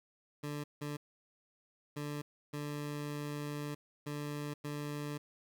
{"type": "tone bursts at uneven times", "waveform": "20% pulse", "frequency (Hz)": 146.83, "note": "D3", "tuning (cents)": 0, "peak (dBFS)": -33, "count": 6, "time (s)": [[0.43, 0.64], [0.81, 0.97], [1.96, 2.22], [2.53, 3.75], [4.06, 4.54], [4.64, 5.18]], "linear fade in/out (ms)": 10, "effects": ["11-bit"]}